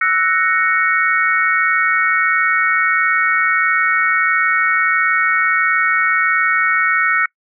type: chord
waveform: sine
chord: F# dominant seventh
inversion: third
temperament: equal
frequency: 1318.5 / 1480 / 1864.7 / 2217 Hz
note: E6 / F#6 / A#6 / C#7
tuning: 0 / 0 / 0 / 0 cents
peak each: -18 dBFS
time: 0.01-7.26 s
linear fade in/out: 5 ms
effects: noise-tail reverb RT60 0.1 s tail -26 dB re dry